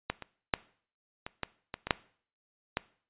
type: clicks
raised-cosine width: 0.3 ms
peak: -13 / -24 / -8 / -21 / -15 / -19 / -18 / -6 / -12 dBFS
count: 9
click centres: 0.1 / 0.223 / 0.538 / 1.265 / 1.433 / 1.741 / 1.87 / 1.908 / 2.771 s
effects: noise-tail reverb RT60 0.5 s tail -20 dB re dry + resampled to 8000 Hz